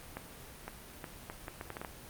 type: accelerating click train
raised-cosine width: 0.5 ms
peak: -24 dBFS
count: 10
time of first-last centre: 0.17-1.848 s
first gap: 510 ms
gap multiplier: 0.71
effects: pink hiss -50 dBFS RMS until 2.09 s + Opus 32 kbps